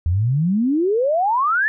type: exponential sweep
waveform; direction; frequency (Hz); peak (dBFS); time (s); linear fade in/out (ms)
sine; up; 80 to 1800; -15; 0.06-1.68; 0
effects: none